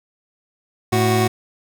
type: tone pair together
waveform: 25% pulse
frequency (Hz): 110 / 370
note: A2 / F#4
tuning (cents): 0 / 0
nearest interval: octave + major sixth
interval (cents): 2100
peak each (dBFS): -14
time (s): 0.92-1.28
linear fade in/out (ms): 10
effects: none